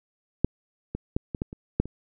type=clicks; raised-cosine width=3 ms; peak=-6 / -17 / -11 / -17 / -14 / -25 / -7 / -24 dBFS; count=8; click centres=0.446 / 0.95 / 1.165 / 1.348 / 1.419 / 1.529 / 1.8 / 1.856 s; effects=none